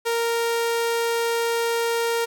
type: tone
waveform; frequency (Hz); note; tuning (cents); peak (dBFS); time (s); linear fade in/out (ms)
sawtooth; 464.6; A#4; -6; -17; 0.05-2.26; 20
effects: none